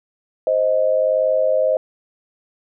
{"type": "tone pair together", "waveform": "sine", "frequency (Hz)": [523.3, 624.8], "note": ["C5", "D#5"], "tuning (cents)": [0, 7], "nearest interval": "minor third", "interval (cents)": 307, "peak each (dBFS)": -17, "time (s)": [0.47, 1.77], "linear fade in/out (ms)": 2, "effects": []}